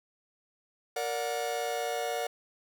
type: chord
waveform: 45% pulse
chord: Bb augmented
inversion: none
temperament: just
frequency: 466.2 / 582.7 / 728.4 Hz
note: Bb4 / D5 / F#5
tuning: 0 / -14 / -27 cents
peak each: -35 / -36 / -34 dBFS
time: 0.96-2.27 s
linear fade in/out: 5 ms
effects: none